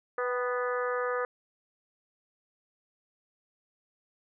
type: harmonic tone with a mistuned harmonic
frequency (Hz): 247.2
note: B3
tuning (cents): +2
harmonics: 2 / 3 / 4 / 5 / 6 / 7 / 8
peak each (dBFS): -30 / -43 / -40 / -34 / -39 / -39 / -47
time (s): 0.18-1.25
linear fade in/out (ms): 2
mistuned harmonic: 3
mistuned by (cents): +41
effects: none